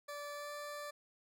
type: tone with pitch glide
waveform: 20% pulse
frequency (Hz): 581 to 586.1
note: D5 to D5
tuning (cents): -19 to -4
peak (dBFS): -38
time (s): 0.08-0.91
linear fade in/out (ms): 10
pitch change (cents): +15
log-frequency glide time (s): 0.34-0.52
effects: none